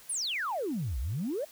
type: exponential two-way sweep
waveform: sine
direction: down then up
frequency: 11175 to 55.5 to 649 Hz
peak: -29 dBFS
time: 0.09-1.45 s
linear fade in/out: 10 ms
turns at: 0.99 s
effects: tanh soft clip ceiling -25 dBFS + white hiss -54 dBFS RMS until 1.51 s